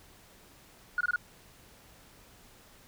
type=tone bursts; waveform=sine; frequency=1441 Hz; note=F#6; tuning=46 cents flat; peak=-24 dBFS; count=4; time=0.98-1.16 s; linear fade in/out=2 ms; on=27 ms; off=24 ms; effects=tanh soft clip ceiling -20 dBFS + pink hiss -57 dBFS RMS until 2.87 s